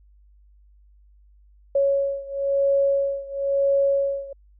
sine beating tone pair, 554.4 / 555.39 Hz, C#5 / C#5, 0 / +3 cents, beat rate 0.99 Hz, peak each -21 / -23 dBFS, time 1.75-4.33 s, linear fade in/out 5 ms, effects added 50 Hz sine -51 dBFS peak until 4.59 s

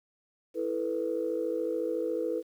sine chord, E suspended fourth, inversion none, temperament equal, 329.6 / 440 / 493.9 Hz, E4 / A4 / B4, 0 / 0 / 0 cents, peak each -33 / -33 / -31 dBFS, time 0.54-2.43 s, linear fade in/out 50 ms, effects tanh soft clip ceiling -19 dBFS + 10-bit

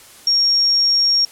sine tone, 5560 Hz, F8, 9 cents flat, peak -12 dBFS, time 0.27-1.25 s, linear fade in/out 2 ms, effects white hiss -43 dBFS RMS until 1.31 s + low-pass 12000 Hz 12 dB/octave

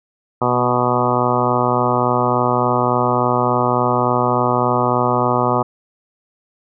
harmonic tone with a mistuned harmonic, 123.47 Hz, B2, in tune, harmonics 1 / 2 / 3 / 4 / 5 / 6 / 7 / 8 / 9 / 10, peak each -23 / -23 / -23 / -23 / -23 / -23 / -23 / -23 / -23 / -23 dBFS, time 0.41-5.63 s, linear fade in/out 10 ms, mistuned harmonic 2, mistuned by -17 cents, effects none

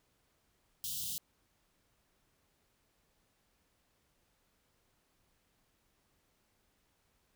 white band-stop noise, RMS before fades -39 dBFS, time 0.84-1.18 s, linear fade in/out 0 ms, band 210 to 2900 Hz, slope 96 dB/octave, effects pink hiss -75 dBFS RMS until 7.35 s

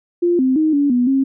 sine tone with pitch steps, 348.3 / 260.2 / 312.3 / 285.4 / 245.6 / 269.3 Hz, F4 / C4 / D#4 / D4 / B3 / C#4, -5 / -9 / +7 / -49 / -9 / -50 cents, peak -12 dBFS, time 0.22-1.24 s, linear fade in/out 10 ms, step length 170 ms, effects none

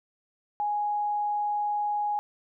sine tone, 830.6 Hz, G#5, in tune, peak -25 dBFS, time 0.6-2.19 s, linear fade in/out 0 ms, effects none

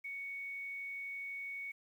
sine tone, 2227 Hz, C#7, 7 cents sharp, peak -40 dBFS, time 0.04-1.72 s, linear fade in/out 10 ms, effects 11-bit

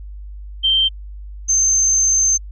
sine tone pair in turn, 3136 / 6272 Hz, G7 / G8, 0 / 0 cents, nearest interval octave, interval 1200 cents, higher second, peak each -12 dBFS, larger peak neither, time 0.63-0.89 / 1.48-2.38 s, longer second, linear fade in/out 20 ms, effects added 50 Hz sine -30 dBFS peak until 2.51 s

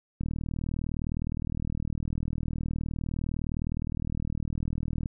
click train, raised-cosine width 5 ms, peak -19 dBFS, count 193, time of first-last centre 0.21-5.058 s, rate 39.6 Hz, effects none

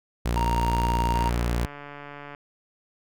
sawtooth tone, 59 Hz, A#1, 22 cents sharp, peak -19 dBFS, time 0.25-1.66 s, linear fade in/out 10 ms
triangle tone with tremolo, 932.3 Hz, A#5, in tune, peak -20 dBFS, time 0.36-1.3 s, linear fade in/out 10 ms, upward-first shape triangle, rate 19 Hz, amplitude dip 60%
click train, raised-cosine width 0.5 ms, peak -25 dBFS, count 175, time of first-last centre 1.14-2.348 s, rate 144 Hz
effects none

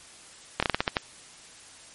slowing click train, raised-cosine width 0.3 ms, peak -6 dBFS, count 8, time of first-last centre 0.6-0.968 s, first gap 26 ms, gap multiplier 1.23, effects white hiss -49 dBFS RMS until 1.94 s + MP3 48 kbps

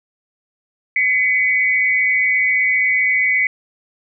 sine tone pair together, 2023 / 2238 Hz, B6 / C#7, +41 / +16 cents, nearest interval major second, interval 175 cents, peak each -16 dBFS, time 0.96-3.47 s, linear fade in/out 2 ms, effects none

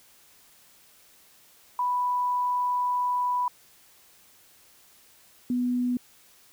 sine tone pair in turn, 987.8 / 246.9 Hz, B5 / B3, 0 / 0 cents, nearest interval 2 octaves, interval 2400 cents, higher first, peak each -23 dBFS, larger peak neither, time 1.79-3.48 / 5.5-5.97 s, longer first, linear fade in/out 2 ms, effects white hiss -57 dBFS RMS until 6.52 s

